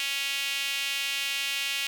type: tone with high-pass filter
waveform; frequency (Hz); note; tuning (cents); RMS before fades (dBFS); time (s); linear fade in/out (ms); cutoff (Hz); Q
sawtooth; 277.2; C#4; 0; -30; 0-1.87; 0; 2700; 2.9
effects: none